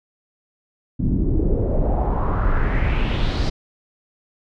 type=noise with low-pass filter sweep; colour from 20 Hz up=brown; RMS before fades=-19 dBFS; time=0.99-3.5 s; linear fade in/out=10 ms; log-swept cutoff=220 to 5000 Hz; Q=3.1; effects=none